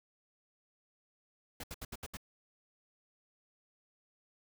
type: noise bursts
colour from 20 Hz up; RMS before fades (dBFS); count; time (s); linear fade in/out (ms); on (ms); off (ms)
pink; -43; 6; 1.6-2.171; 5; 36; 71
effects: none